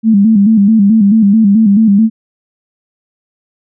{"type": "tone with vibrato", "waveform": "sine", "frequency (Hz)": 210.7, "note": "G#3", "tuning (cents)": 25, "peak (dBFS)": -4, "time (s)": [0.03, 2.1], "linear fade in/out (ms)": 50, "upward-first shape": "square", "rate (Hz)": 4.6, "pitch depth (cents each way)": 94, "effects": []}